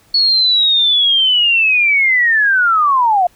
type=linear sweep; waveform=sine; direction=down; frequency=4400 to 687 Hz; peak=-9 dBFS; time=0.14-3.27 s; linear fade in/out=5 ms; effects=pink hiss -51 dBFS RMS until 3.35 s